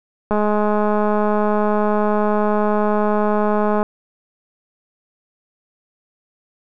click train, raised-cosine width 1 ms, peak -6 dBFS, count 740, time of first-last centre 0.31-3.829 s, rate 210 Hz, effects none

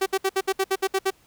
sawtooth tone bursts, 384.3 Hz, G4, 34 cents flat, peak -16 dBFS, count 10, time 0.01-1.106 s, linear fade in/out 10 ms, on 52 ms, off 64 ms, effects pink hiss -59 dBFS RMS until 1.26 s

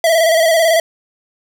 square tone with vibrato, 655 Hz, E5, 11 cents flat, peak -10 dBFS, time 0.04-0.8 s, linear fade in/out 2 ms, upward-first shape square, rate 18 Hz, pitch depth 43 cents each way, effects none

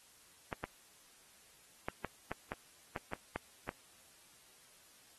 clicks, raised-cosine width 0.5 ms, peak -23 dBFS, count 10, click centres 0.528 / 0.64 / 1.885 / 2.047 / 2.316 / 2.519 / 2.962 / 3.134 / 3.36 / 3.691 s, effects white hiss -63 dBFS RMS until 5.18 s + AAC 32 kbps

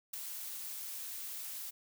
blue noise with ADSR envelope, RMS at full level -37 dBFS, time 0.13-1.71 s, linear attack 9 ms, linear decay 6 ms, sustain -6 dB, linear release 17 ms, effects none

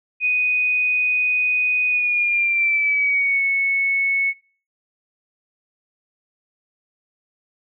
sine tone with pitch glide, 2489 to 2205 Hz, D#7 to C#7, 0 to -10 cents, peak -16 dBFS, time 0.2-4.34 s, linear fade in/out 50 ms, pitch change -210 cents, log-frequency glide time 1.88-3.43 s, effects noise-tail reverb RT60 0.4 s tail -22 dB re dry

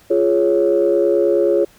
sine chord, Db major, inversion first, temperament just, 346.5 / 415.8 / 554.4 Hz, F4 / Ab4 / Db5, -14 / +2 / 0 cents, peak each -16 dBFS, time 0.1-1.65 s, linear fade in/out 10 ms, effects tanh soft clip ceiling -4 dBFS + pink hiss -50 dBFS RMS until 1.78 s

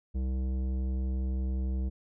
triangle tone with tanh clipping, 64.7 Hz, C2, 19 cents flat, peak -30 dBFS, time 0.14-1.9 s, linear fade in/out 20 ms, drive 17 dB, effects none

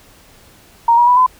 sine tone with pitch steps, 932.3 / 958.5 / 985.5 / 1013.2 Hz, A#5 / A#5 / B5 / B5, 0 / +48 / -4 / +44 cents, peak -7 dBFS, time 0.88-1.264 s, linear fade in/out 5 ms, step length 96 ms, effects pink hiss -46 dBFS RMS until 1.39 s

